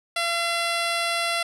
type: tone with low-pass filter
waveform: 10% pulse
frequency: 681 Hz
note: F5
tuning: 44 cents flat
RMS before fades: -25 dBFS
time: 0.16-1.43 s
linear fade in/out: 5 ms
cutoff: 8600 Hz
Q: 1.2
effects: none